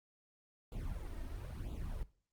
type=noise with flanger; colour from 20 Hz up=brown; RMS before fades=-42 dBFS; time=0.72-2.03 s; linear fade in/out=2 ms; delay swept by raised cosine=0.27 to 3.27 ms; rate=1 Hz; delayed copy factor=+0.9; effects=noise-tail reverb RT60 0.4 s tail -18 dB re dry + Opus 32 kbps